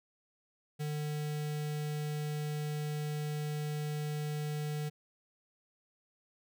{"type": "tone with notch filter", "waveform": "square", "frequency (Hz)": 150, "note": "D3", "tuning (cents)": 37, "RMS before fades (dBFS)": -36, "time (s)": [0.79, 4.9], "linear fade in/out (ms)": 20, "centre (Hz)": 1100, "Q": 1.8, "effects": []}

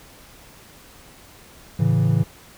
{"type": "chord", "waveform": "triangle", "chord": "A major", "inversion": "none", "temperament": "equal", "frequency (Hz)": [110, 138.59, 164.81], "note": ["A2", "C#3", "E3"], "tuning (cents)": [0, 0, 0], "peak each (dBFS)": -18, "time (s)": [1.79, 2.24], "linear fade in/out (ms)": 10, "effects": ["pink hiss -47 dBFS RMS until 2.57 s"]}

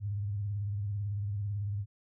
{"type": "tone with vibrato", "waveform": "sine", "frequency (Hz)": 101.8, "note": "G#2", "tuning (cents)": -34, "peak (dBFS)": -31, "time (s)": [0, 1.86], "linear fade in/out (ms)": 50, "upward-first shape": "sine", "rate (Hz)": 18, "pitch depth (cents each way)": 76, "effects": []}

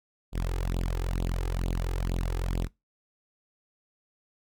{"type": "tone with flanger", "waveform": "sawtooth", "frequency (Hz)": 43.65, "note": "F1", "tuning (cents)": 0, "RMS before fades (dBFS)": -29, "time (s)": [0.32, 2.69], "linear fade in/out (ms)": 50, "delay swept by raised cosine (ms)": [0.25, 2.45], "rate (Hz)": 2.2, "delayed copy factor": 1, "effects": ["noise-tail reverb RT60 0.2 s tail -22 dB re dry"]}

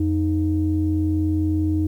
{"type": "tone pair together", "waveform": "sine", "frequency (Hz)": [87.31, 311.1], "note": ["F2", "D#4"], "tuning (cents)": [0, 0], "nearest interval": "octave + minor seventh", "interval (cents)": 2200, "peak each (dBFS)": -20, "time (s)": [0, 1.87], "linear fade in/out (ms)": 5, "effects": ["tanh soft clip ceiling -10 dBFS", "9-bit"]}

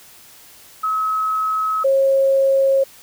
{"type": "tone pair in turn", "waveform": "sine", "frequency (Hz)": [1283, 541.6], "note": ["E6", "C#5"], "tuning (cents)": [-47, -40], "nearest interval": "octave + minor third", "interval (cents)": 1493, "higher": "first", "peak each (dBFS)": [-17, -12], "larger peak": "second", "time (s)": [[0.83, 1.84], [1.84, 2.84]], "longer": "first", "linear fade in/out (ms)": 10, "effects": ["white hiss -45 dBFS RMS until 3.02 s"]}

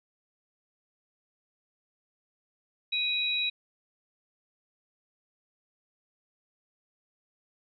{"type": "tone pair together", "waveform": "sine", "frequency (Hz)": [2489, 3876], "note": ["D#7", "B7"], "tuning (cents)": [0, -33], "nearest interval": "minor sixth", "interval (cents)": 767, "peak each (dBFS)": [-30, -28], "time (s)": [2.92, 3.5], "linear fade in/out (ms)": 10, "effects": []}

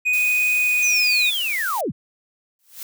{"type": "tone with pitch glide", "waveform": "triangle", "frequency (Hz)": [2488, 2471], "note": ["D#7", "D#7"], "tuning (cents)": [-1, -13], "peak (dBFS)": -15, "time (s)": [0.05, 1.31], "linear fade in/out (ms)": 20, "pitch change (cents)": -12, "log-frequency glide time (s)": [0.54, 0.97]}
{"type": "noise", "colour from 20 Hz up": "blue", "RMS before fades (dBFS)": -31, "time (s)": [0.13, 1.81], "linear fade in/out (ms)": 5}
{"type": "linear sweep", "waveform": "sine", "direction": "down", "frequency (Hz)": [6272, 74], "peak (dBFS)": -21, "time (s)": [0.82, 1.92], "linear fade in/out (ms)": 20}
{"type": "noise with exponential growth", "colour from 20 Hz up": "blue", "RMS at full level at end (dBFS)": -30, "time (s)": [2.59, 2.83], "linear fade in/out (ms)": 2, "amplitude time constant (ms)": 51}
{"effects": []}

